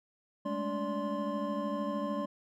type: tone cluster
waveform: triangle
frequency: 204.2 / 217.4 / 287 / 578 / 1048 Hz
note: G#3 / A3 / D4 / D5 / C6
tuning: -29 / -21 / -40 / -28 / +2 cents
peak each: -36 / -38 / -36 / -35 / -37 dBFS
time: 0.45-2.26 s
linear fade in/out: 10 ms
effects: none